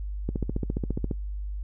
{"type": "click train", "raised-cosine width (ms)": 3, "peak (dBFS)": -15, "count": 13, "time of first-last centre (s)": [0.29, 1.112], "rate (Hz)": 14.6, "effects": ["noise-tail reverb RT60 0.1 s tail -22 dB re dry", "added 50 Hz sine -30 dBFS peak until 1.63 s"]}